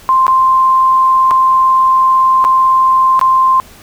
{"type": "tone with dropouts", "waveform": "sine", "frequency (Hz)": 1047, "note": "C6", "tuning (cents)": 1, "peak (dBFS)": -6, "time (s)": [0.09, 3.6], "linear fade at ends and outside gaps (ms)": 0, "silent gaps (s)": [[0.267, 0.28], [1.309, 1.313], [2.442, 2.449], [3.193, 3.213]], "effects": ["pink hiss -39 dBFS RMS until 3.82 s"]}